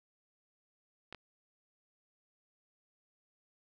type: clicks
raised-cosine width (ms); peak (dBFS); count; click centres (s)
0.3; -30; 2; 1.126 / 1.147
effects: none